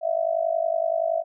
sine tone with amplitude modulation, 659.3 Hz, E5, in tune, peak -17 dBFS, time 0.01-1.24 s, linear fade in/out 50 ms, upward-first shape sine, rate 50.7 Hz, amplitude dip 90%, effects none

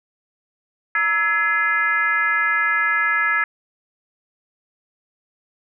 sine tone with frequency modulation, 1689 Hz, G#6, 29 cents sharp, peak -16 dBFS, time 0.95-3.44 s, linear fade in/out 2 ms, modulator 377 Hz, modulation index 1.1, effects none

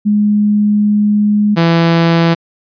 sine / sawtooth tone pair in turn, 208.3 / 167.1 Hz, G#3 / E3, +5 / +24 cents, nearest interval major third, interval 381 cents, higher first, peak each -8 / -4 dBFS, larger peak second, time 0.05-1.56 / 1.56-2.35 s, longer first, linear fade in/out 20 ms, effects resampled to 11025 Hz

